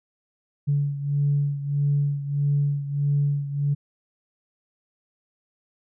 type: beating tone pair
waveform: sine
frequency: 142.8 / 144.4 Hz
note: D3 / D3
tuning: -48 / -29 cents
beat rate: 1.6 Hz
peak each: -21 / -26 dBFS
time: 0.67-3.75 s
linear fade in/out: 20 ms
effects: tanh soft clip ceiling -13 dBFS